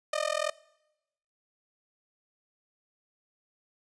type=tone with amplitude modulation; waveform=sawtooth; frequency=610 Hz; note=D#5; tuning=34 cents flat; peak=-20 dBFS; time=0.13-0.5 s; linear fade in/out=5 ms; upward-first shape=sine; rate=41.8 Hz; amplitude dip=100%; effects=noise-tail reverb RT60 0.9 s tail -22 dB re dry + resampled to 22050 Hz